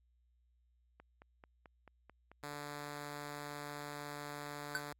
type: click train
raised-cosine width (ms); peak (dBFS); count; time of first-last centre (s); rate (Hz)
0.5; -40; 8; 1-2.535; 4.56
type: tone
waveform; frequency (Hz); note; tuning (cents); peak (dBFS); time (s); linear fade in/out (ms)
5% pulse; 146; D3; -10; -32; 2.43-4.93; 2
type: tone with exponential decay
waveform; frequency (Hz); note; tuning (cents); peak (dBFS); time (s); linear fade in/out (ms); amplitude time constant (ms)
square; 1524; G6; -49; -31; 4.75-4.85; 0; 20
effects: added 60 Hz sine -70 dBFS peak until 4.99 s + AAC 64 kbps